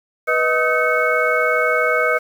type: tone cluster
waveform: sine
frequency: 491.1 / 628 / 1266 / 1534 / 2202 Hz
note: B4 / D#5 / D#6 / G6 / C#7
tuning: -10 / +16 / +30 / -38 / -12 cents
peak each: -21 dBFS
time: 0.27-2.19 s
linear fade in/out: 20 ms
effects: 7-bit